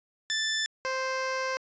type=tone pair in turn; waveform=15% pulse; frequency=1760 / 523.3 Hz; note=A6 / C5; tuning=0 / 0 cents; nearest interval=octave + major sixth; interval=2100 cents; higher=first; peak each=-20 / -22 dBFS; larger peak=first; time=0.3-0.66 / 0.85-1.57 s; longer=second; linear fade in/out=0 ms; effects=resampled to 16000 Hz